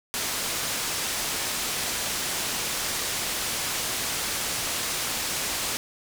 white low-pass noise, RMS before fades -29 dBFS, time 0.14-5.77 s, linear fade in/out 0 ms, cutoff 9300 Hz, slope 12 dB/octave, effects none

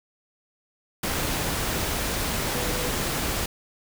sine tone in noise, 493.9 Hz, B4, in tune, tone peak -34 dBFS, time 2.55-2.89 s, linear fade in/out 5 ms, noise pink, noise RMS -27 dBFS, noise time 1.03-3.46 s, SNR -10 dB, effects none

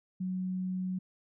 sine tone, 185 Hz, F#3, in tune, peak -31 dBFS, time 0.2-0.99 s, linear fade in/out 10 ms, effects none

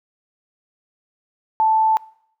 sine tone, 879 Hz, A5, 2 cents flat, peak -13 dBFS, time 1.6-1.97 s, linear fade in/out 0 ms, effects noise-tail reverb RT60 0.7 s tail -23 dB re dry

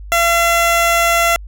15% pulse tone, 680 Hz, F5, 46 cents flat, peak -5 dBFS, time 0.12-1.36 s, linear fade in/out 0 ms, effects added 50 Hz sine -29 dBFS peak until 1.47 s

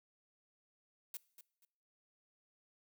blue noise with echo, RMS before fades -44 dBFS, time 1.14-1.17 s, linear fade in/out 2 ms, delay 240 ms, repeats 2, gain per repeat -12 dB, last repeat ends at 1.65 s, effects noise-tail reverb RT60 0.7 s tail -22 dB re dry

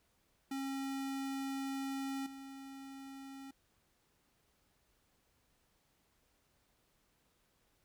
square tone with level steps, 271.2 Hz, C#4, 38 cents flat, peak -38 / -48 dBFS, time 0.51-3.51 s, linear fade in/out 5 ms, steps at 2.26 s, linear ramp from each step 5 ms, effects pink hiss -75 dBFS RMS until 7.84 s

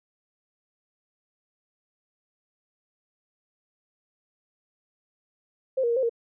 sine tone with pitch steps, 525 / 472.2 / 467.9 / 525 / 465.3 Hz, C5 / A#4 / A#4 / C5 / A#4, +6 / +22 / +6 / +6 / -3 cents, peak -21 dBFS, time 5.77-6.095 s, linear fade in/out 10 ms, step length 65 ms, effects none

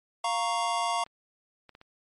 square chord, Bb minor, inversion second, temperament equal, 698.5 / 932.3 / 1108.7 Hz, F5 / Bb5 / Db6, 0 / 0 / 0 cents, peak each -31 / -31 / -32 dBFS, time 0.24-1.04 s, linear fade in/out 5 ms
clicks, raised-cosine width 0.3 ms, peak -34 dBFS, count 4, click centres 1.064 / 1.693 / 1.751 / 1.814 s
effects MP3 48 kbps

